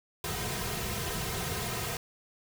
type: noise with comb filter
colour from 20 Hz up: pink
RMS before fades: -34 dBFS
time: 0.24-1.97 s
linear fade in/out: 2 ms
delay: 3.5 ms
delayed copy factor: -0.95
effects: none